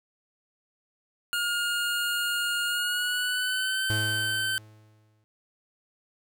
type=tone with pitch glide; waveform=25% pulse; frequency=1421 to 1540.7 Hz; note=F6 to G6; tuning=+30 to -30 cents; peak=-22 dBFS; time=1.33-4.58 s; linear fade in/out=0 ms; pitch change=+140 cents; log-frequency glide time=2.66-3.83 s
type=tone with exponential decay; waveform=45% pulse; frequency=107.6 Hz; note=A2; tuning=38 cents flat; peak=-26 dBFS; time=3.9-5.24 s; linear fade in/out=0 ms; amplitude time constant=290 ms
effects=none